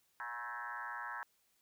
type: tone with frequency modulation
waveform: sine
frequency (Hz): 1318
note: E6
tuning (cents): -1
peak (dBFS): -40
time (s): 0.2-1.23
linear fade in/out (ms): 0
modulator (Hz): 119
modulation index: 3.9
effects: white hiss -75 dBFS RMS until 1.61 s